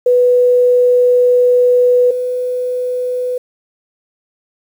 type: tone pair in turn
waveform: sine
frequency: 493.9 / 498.8 Hz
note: B4 / B4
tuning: 0 / +17 cents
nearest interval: unison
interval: 17 cents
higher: second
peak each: -7 / -15 dBFS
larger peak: first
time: 0.06-2.11 / 2.11-3.38 s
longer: first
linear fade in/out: 5 ms
effects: 7-bit